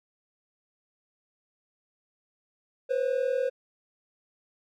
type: tone pair together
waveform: triangle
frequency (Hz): 493.9 / 534.2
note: B4 / C5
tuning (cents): 0 / +36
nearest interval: minor second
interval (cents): 136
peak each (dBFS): -26 / -25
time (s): 2.89-3.5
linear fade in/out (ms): 20
effects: none